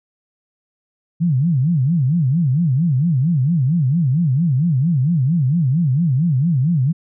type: tone with vibrato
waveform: sine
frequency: 148.8 Hz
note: D3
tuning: 23 cents sharp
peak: -13 dBFS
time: 1.2-6.93 s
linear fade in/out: 20 ms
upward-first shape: sine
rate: 4.4 Hz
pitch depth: 300 cents each way
effects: none